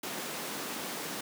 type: high-pass noise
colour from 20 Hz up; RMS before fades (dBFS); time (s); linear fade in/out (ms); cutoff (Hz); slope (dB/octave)
pink; -38; 0.03-1.21; 5; 190; 24
effects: none